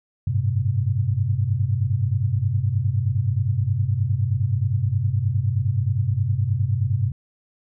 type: tone cluster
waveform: sine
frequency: 96.1 / 105.7 / 128.9 Hz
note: G2 / G#2 / C3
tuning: -34 / +31 / -26 cents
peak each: -23 dBFS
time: 0.27-7.12 s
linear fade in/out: 5 ms
effects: none